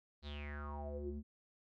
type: tone with low-pass filter sweep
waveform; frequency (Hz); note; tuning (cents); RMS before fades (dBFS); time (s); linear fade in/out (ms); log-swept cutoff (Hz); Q
square; 73; D2; -10; -44; 0.22-1.23; 50; 4300 to 230; 8.7
effects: none